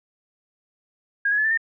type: tone with pitch steps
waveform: sine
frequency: 1629 / 1674.8 / 1721.9 / 1770.3 / 1820.1 Hz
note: G#6 / G#6 / A6 / A6 / A#6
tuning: -34 / +14 / -38 / +10 / -42 cents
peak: -18 dBFS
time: 1.25-1.575 s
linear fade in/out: 5 ms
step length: 65 ms
effects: none